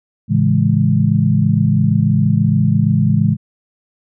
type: chord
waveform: sine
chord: A major seventh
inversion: none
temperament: equal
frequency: 110 / 138.59 / 164.81 / 207.7 Hz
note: A2 / C#3 / E3 / G#3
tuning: 0 / 0 / 0 / 0 cents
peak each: -16 dBFS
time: 0.28-3.37 s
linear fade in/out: 50 ms
effects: none